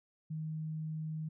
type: tone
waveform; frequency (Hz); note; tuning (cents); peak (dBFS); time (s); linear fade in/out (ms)
sine; 156.8; D#3; +14; -36; 0.3-1.29; 10
effects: none